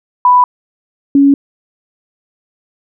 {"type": "tone pair in turn", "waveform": "sine", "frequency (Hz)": [991, 279.4], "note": ["B5", "C#4"], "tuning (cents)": [6, 14], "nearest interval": "octave + minor seventh", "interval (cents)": 2192, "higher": "first", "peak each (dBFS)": -4, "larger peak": "neither", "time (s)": [[0.25, 0.44], [1.15, 1.34]], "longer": "neither", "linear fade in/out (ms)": 2, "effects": []}